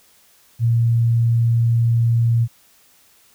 sine tone, 116.54 Hz, A#2, in tune, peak -13 dBFS, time 0.59-2.48 s, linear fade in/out 50 ms, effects white hiss -54 dBFS RMS until 3.34 s

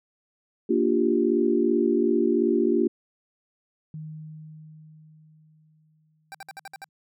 sine chord, G minor seventh, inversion first, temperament equal, 233.1 / 293.7 / 349.2 / 392 Hz, Bb3 / D4 / F4 / G4, 0 / 0 / 0 / 0 cents, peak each -25 / -26 / -23 / -25 dBFS, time 0.69-2.88 s, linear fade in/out 10 ms
sine tone with exponential decay, 155.56 Hz, D#3, in tune, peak -33 dBFS, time 3.94-6.89 s, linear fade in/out 2 ms, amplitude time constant 640 ms
25% pulse tone bursts, 784 Hz, G5, in tune, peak -33 dBFS, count 7, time 6.32-6.843 s, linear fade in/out 0 ms, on 25 ms, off 58 ms
effects none

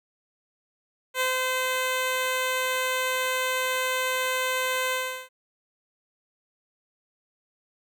10% pulse tone with ADSR envelope, 514 Hz, C5, 31 cents flat, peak -14 dBFS, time 1.14-5.29 s, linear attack 63 ms, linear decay 150 ms, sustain -2 dB, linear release 370 ms, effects none

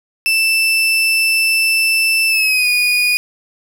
35% pulse tone with pitch glide, 2653 to 2461 Hz, E7 to D#7, +10 to -20 cents, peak -10 dBFS, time 0.26-3.17 s, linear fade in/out 0 ms, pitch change -130 cents, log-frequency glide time 2.28-2.69 s, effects none

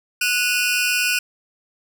sawtooth tone cluster, 1470 / 2477 / 2722 Hz, F#6 / D#7 / F7, -12 / -8 / -45 cents, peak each -19 dBFS, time 0.21-1.19 s, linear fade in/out 5 ms, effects none

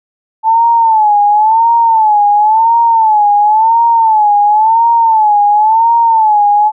sine tone with vibrato, 875 Hz, A5, 10 cents flat, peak -5 dBFS, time 0.43-6.72 s, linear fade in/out 50 ms, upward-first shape sine, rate 0.95 Hz, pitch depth 110 cents each way, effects none

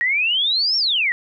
sine exponential two-way sweep, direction up then down, 1866 to 5570 to 1866 Hz, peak -16 dBFS, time 0.01-1.12 s, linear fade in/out 0 ms, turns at 0.77 s, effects none

